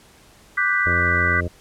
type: chord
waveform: sine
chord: G major seventh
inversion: second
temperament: equal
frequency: 1174.7 / 1480 / 1568 / 1975.5 Hz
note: D6 / F#6 / G6 / B6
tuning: 0 / 0 / 0 / 0 cents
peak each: -25 / -23 / -24 / -20 dBFS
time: 0.57-1.41 s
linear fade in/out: 10 ms
type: harmonic tone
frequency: 87.31 Hz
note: F2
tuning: in tune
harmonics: 1 / 2 / 3 / 4 / 5 / 6 / 7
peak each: -24 / -31 / -34 / -33 / -34 / -36 / -34 dBFS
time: 0.86-1.48 s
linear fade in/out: 5 ms
effects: pink hiss -51 dBFS RMS until 1.6 s + low-pass 12000 Hz 12 dB/octave